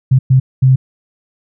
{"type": "tone bursts at uneven times", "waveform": "sine", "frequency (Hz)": 130.81, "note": "C3", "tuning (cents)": 0, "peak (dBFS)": -5, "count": 3, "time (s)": [[0.11, 0.19], [0.3, 0.4], [0.62, 0.76]], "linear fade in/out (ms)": 10, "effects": []}